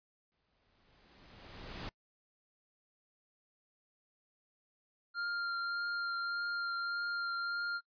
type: noise with exponential growth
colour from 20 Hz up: pink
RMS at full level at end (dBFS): -42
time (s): 0.32-1.89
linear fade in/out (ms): 0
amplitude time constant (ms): 340
type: click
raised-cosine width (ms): 3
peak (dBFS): -32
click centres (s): 1.873
type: tone with vibrato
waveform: square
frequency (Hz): 1395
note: F6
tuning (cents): -2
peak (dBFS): -35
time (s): 5.14-7.81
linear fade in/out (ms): 50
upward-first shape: triangle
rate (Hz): 1.7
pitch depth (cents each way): 14
effects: noise-tail reverb RT60 0.1 s tail -25 dB re dry + resampled to 11025 Hz